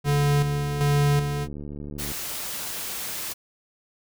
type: tone with tremolo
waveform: square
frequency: 144.2 Hz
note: D3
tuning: 31 cents flat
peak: -19 dBFS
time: 0.04-1.48 s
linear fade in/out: 50 ms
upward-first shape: square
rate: 1.3 Hz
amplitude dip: 50%
type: click train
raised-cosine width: 3 ms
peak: -24 dBFS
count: 151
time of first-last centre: 0.06-2.118 s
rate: 72.9 Hz
type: noise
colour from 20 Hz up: white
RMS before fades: -32 dBFS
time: 1.98-3.34 s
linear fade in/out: 20 ms
effects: none